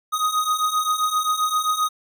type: beating tone pair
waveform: square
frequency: 1244.5 / 1252.1 Hz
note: D#6 / D#6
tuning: 0 / +11 cents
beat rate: 7.6 Hz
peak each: -25 / -22 dBFS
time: 0.12-1.89 s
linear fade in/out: 20 ms
effects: none